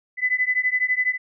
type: beating tone pair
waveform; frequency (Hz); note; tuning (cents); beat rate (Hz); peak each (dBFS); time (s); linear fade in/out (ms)
sine; 2000 / 2012; B6 / B6; +21 / +32; 12; -22; 0.17-1.18; 50
effects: none